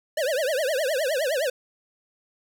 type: tone with vibrato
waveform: square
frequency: 571 Hz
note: D5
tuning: 49 cents flat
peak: -23 dBFS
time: 0.17-1.5 s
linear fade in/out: 5 ms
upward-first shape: triangle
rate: 9.7 Hz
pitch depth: 280 cents each way
effects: none